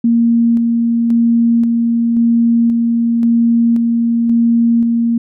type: tone with tremolo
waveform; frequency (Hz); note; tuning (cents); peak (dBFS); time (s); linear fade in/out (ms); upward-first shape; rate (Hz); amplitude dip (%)
sine; 232.9; A#3; -1; -8; 0.04-5.18; 5; square; 0.94; 25
effects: none